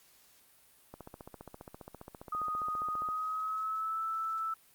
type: click train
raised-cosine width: 1 ms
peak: -31 dBFS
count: 33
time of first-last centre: 0.94-3.088 s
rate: 14.9 Hz
type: tone with pitch glide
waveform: sine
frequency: 1244.5 to 1318.5 Hz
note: D#6 to E6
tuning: 0 to 0 cents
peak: -32 dBFS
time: 2.32-4.54 s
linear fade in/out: 5 ms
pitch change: +100 cents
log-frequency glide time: 2.98-4.03 s
effects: white hiss -63 dBFS RMS until 4.74 s + Opus 48 kbps